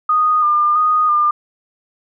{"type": "tone with vibrato", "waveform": "sine", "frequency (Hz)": 1220, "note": "D#6", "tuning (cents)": -34, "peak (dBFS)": -11, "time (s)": [0.09, 1.31], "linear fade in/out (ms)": 5, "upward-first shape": "square", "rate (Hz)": 1.5, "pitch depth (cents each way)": 26, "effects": []}